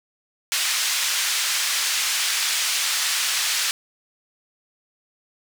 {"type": "band-pass noise", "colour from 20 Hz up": "white", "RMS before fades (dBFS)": -23, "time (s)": [0.52, 3.71], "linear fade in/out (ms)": 0, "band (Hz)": [1500, 6900], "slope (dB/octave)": 12, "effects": []}